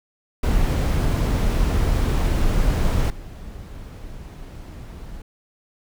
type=noise with level steps; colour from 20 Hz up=brown; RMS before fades=-19 / -36 dBFS; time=0.43-5.22 s; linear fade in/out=5 ms; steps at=3.1 s; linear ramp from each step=2 ms; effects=none